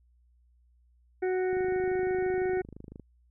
harmonic tone, 370 Hz, F#4, in tune, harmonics 1 / 2 / 4 / 5 / 6, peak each -26 / -37 / -42 / -44 / -46 dBFS, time 1.22-2.62 s, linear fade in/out 10 ms
click train, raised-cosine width 3 ms, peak -31 dBFS, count 39, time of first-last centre 1.53-2.997 s, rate 25.9 Hz
effects added 60 Hz sine -61 dBFS peak until 3.3 s

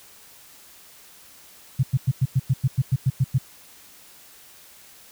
sine tone bursts, 130.81 Hz, C3, in tune, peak -15 dBFS, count 12, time 1.79-3.384 s, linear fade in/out 10 ms, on 43 ms, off 98 ms, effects white hiss -49 dBFS RMS until 5.11 s

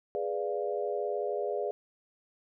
sine chord, G# diminished seventh, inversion none, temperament equal, 415.3 / 493.9 / 587.3 / 698.5 Hz, G#4 / B4 / D5 / F5, 0 / 0 / 0 / 0 cents, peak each -33 / -36 / -35 / -38 dBFS, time 0.15-1.71 s, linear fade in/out 0 ms, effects none

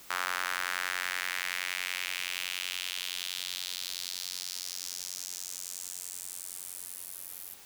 sawtooth tone with high-pass filter sweep, 90.6 Hz, F#2, 36 cents flat, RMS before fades -37 dBFS, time 0.1-7.54 s, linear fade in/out 5 ms, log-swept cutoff 1300 to 12000 Hz, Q 2.2, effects white hiss -52 dBFS RMS until 7.65 s

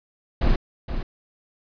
brown noise with echo, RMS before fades -18 dBFS, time 0.41-0.56 s, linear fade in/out 5 ms, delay 470 ms, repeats 1, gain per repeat -9 dB, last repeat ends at 1.03 s, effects resampled to 11025 Hz

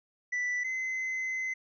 triangle tone pair in turn, 1975.5 / 2049 Hz, B6 / C7, 0 / -37 cents, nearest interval minor second, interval 63 cents, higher second, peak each -27 / -29 dBFS, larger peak first, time 0.32-0.64 / 0.64-1.54 s, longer second, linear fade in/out 10 ms, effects resampled to 16000 Hz

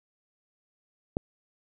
click, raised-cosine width 2 ms, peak -14 dBFS, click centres 1.169 s, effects none

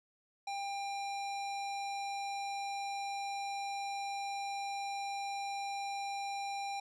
square tone with low-pass filter, 797 Hz, G5, 28 cents sharp, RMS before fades -39 dBFS, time 0.47-6.8 s, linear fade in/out 5 ms, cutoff 6300 Hz, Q 1.2, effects none

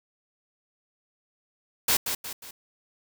white noise with echo, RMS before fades -22 dBFS, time 1.88-1.97 s, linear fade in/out 5 ms, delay 180 ms, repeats 3, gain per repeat -7 dB, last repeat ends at 2.51 s, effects none

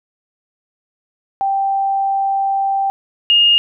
sine tone pair in turn, 784 / 2841 Hz, G5 / F7, 0 / +29 cents, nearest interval octave + minor seventh, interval 2229 cents, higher second, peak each -14 / -8 dBFS, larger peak second, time 1.41-2.9 / 3.3-3.58 s, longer first, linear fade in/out 0 ms, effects none

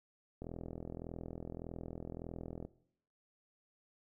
click train, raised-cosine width 2 ms, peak -30 dBFS, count 94, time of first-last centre 0.42-2.65 s, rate 41.7 Hz, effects noise-tail reverb RT60 0.7 s tail -19 dB re dry

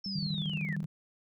sine linear sweep, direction down, 5390 to 1703 Hz, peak -36 dBFS, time 0.04-0.76 s, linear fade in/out 5 ms
sine tone, 196 Hz, G3, in tune, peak -36 dBFS, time 0.06-0.83 s, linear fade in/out 0 ms
sine tone with tremolo, 155.56 Hz, D#3, in tune, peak -31 dBFS, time 0.15-0.86 s, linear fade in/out 10 ms, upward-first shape square, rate 13 Hz, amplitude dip 55%
effects none

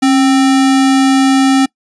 sine tone with sample-and-hold, 270 Hz, C#4, 45 cents flat, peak -6 dBFS, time 0.02-1.66 s, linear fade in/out 10 ms, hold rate 1050 Hz, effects noise-tail reverb RT60 0.1 s tail -24 dB re dry + resampled to 22050 Hz

